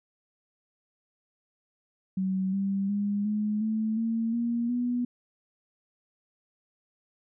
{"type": "tone with pitch steps", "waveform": "sine", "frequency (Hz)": [189.2, 196.21, 203.5, 211, 218.8, 227, 235.4, 244.1], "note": ["F#3", "G3", "G#3", "G#3", "A3", "A#3", "A#3", "B3"], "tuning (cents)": [39, 2, -35, 28, -9, -46, 17, -20], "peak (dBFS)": -25, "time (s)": [2.17, 5.05], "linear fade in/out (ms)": 5, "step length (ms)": 360, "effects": []}